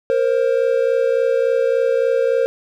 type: tone pair together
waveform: triangle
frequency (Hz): 466.5 / 530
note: A#4 / C5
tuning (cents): +1 / +22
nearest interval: major second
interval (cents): 221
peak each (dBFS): -15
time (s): 0.1-2.46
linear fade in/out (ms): 0
effects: none